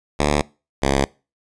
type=tone pair in turn; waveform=5% pulse; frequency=73.42 / 68.61 Hz; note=D2 / C#2; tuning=0 / -17 cents; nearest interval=minor second; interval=117 cents; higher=first; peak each=-5 dBFS; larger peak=neither; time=0.19-0.42 / 0.82-1.05 s; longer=neither; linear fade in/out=10 ms; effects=noise-tail reverb RT60 0.3 s tail -23 dB re dry + resampled to 22050 Hz